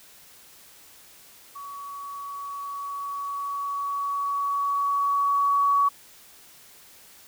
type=tone with level ramp; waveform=sine; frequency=1128 Hz; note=C#6; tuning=30 cents sharp; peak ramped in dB=-36 to -17 dBFS; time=1.55-5.89 s; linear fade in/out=10 ms; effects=white hiss -51 dBFS RMS until 7.27 s